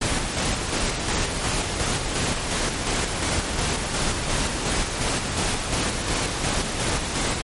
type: noise with tremolo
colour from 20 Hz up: pink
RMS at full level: -23 dBFS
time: 0.01-7.42 s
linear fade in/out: 10 ms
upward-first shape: square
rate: 2.8 Hz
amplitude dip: 35%
effects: MP3 48 kbps